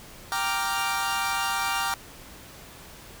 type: chord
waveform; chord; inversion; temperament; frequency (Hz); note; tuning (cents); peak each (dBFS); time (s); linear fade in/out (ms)
sawtooth; G minor seventh; none; equal; 784 / 932.3 / 1174.7 / 1396.9; G5 / Bb5 / D6 / F6; 0 / 0 / 0 / 0; -27; 0.32-1.94; 0
effects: pink hiss -46 dBFS RMS until 3.2 s